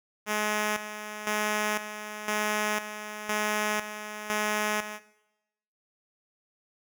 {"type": "tone with tremolo", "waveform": "5% pulse", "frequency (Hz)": 211.6, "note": "G#3", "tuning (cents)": 33, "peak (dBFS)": -15, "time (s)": [0.26, 5], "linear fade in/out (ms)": 50, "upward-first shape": "square", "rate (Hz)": 0.99, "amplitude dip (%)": 70, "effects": ["noise-tail reverb RT60 0.9 s tail -17 dB re dry"]}